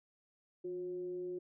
sine tone with frequency modulation, 359.7 Hz, F#4, 49 cents flat, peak -38 dBFS, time 0.64-1.39 s, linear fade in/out 10 ms, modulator 189 Hz, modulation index 0.25, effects none

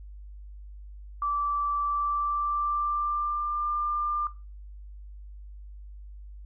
sine tone with pitch glide, 1163 to 1195 Hz, D6 to D6, -17 to +30 cents, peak -25 dBFS, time 1.22-4.27 s, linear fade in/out 2 ms, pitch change +47 cents, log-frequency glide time 1.82-3.67 s, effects noise-tail reverb RT60 0.3 s tail -18 dB re dry + added 50 Hz sine -41 dBFS peak until 6.45 s

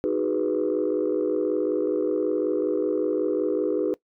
sine chord, G# minor seventh, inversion second, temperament equal, 311.1 / 370 / 415.3 / 493.9 Hz, D#4 / F#4 / G#4 / B4, 0 / 0 / 0 / 0 cents, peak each -26 dBFS, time 0.04-3.94 s, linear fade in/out 0 ms, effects noise-tail reverb RT60 0.1 s tail -21 dB re dry + tanh soft clip ceiling -15 dBFS

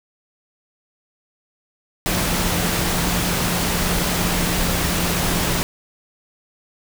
sine tone in noise, 175.8 Hz, F3, 12 cents sharp, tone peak -25 dBFS, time 2.06-5.63 s, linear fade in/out 0 ms, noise pink, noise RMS -21 dBFS, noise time 2.06-5.63 s, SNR -7 dB, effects none

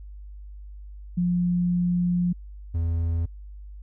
sine / triangle tone pair in turn, 176.7 / 83.39 Hz, F3 / E2, +21 / +21 cents, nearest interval octave + minor second, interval 1300 cents, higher first, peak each -20 dBFS, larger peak neither, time 1.17-2.33 / 2.74-3.26 s, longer first, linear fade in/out 10 ms, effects added 50 Hz sine -38 dBFS peak until 3.82 s

